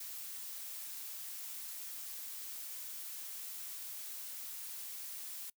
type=noise; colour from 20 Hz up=blue; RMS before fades=-45 dBFS; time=0-5.5 s; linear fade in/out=5 ms; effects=noise-tail reverb RT60 0.1 s tail -24 dB re dry